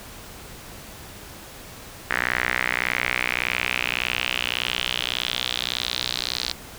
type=tone with band-pass filter sweep; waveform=sawtooth; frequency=61.74 Hz; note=B1; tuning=in tune; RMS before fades=-26 dBFS; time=2.1-6.53 s; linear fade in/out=5 ms; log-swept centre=1800 to 4300 Hz; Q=4; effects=pink hiss -41 dBFS RMS until 6.78 s